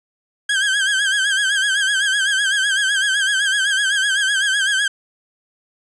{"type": "tone with vibrato", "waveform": "30% pulse", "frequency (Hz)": 1600, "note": "G6", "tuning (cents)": 35, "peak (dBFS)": -13, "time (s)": [0.49, 4.88], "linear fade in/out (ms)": 5, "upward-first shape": "sine", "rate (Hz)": 7.9, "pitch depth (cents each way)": 82, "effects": ["resampled to 24000 Hz", "9-bit"]}